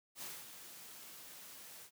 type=noise with ADSR envelope; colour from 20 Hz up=white; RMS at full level=-45 dBFS; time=0.15-1.91 s; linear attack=71 ms; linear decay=230 ms; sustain=-8 dB; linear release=78 ms; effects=high-pass 100 Hz 12 dB/octave